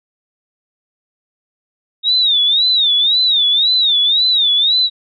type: tone with vibrato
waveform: sine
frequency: 3703 Hz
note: A#7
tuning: 12 cents flat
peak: -10 dBFS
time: 2.03-4.9 s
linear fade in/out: 50 ms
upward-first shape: sine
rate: 1.9 Hz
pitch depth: 150 cents each way
effects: none